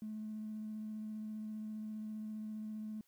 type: tone with vibrato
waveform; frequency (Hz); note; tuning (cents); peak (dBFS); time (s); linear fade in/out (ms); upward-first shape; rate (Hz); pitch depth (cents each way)
triangle; 215.5; A3; -36; -37; 0.02-3.01; 2; triangle; 15; 14
effects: tanh soft clip ceiling -38 dBFS + white hiss -75 dBFS RMS until 3.07 s